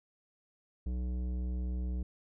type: tone with tanh clipping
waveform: sine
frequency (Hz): 61.74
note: B1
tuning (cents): 0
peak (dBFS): -34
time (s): 0.86-2.03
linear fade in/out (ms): 5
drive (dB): 13
effects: none